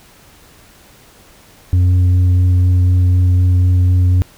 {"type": "tone with tanh clipping", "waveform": "triangle", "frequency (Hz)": 90.4, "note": "F#2", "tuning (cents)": -40, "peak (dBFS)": -9, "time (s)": [1.73, 4.22], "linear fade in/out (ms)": 0, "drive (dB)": 8, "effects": ["pink hiss -45 dBFS RMS until 4.37 s"]}